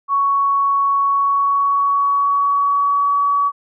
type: tone with pitch glide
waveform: sine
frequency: 1114 to 1135.4 Hz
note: C#6 to C#6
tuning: +8 to +41 cents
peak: -13 dBFS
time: 0.08-3.52 s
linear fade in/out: 50 ms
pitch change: +33 cents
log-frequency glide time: 1-3.17 s
effects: none